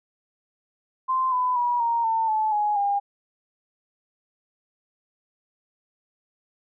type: tone with pitch steps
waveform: sine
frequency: 1040 / 1002.8 / 967 / 932.4 / 899.1 / 867 / 836 / 806.1 Hz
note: C6 / B5 / B5 / A#5 / A5 / A5 / G#5 / G5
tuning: -11 / +26 / -37 / 0 / +37 / -26 / +11 / +48 cents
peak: -20 dBFS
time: 1.08-3 s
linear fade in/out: 20 ms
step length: 240 ms
effects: none